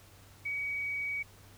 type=tone; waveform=sine; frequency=2263 Hz; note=C#7; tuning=35 cents sharp; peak=-32 dBFS; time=0.45-1.23 s; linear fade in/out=10 ms; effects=added 98 Hz sine -57 dBFS peak until 1.57 s + pink hiss -58 dBFS RMS until 1.57 s